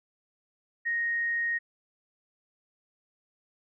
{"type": "tone", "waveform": "sine", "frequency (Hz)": 1867, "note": "A#6", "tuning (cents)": 2, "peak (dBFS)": -26, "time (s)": [0.85, 1.59], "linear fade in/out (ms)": 20, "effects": []}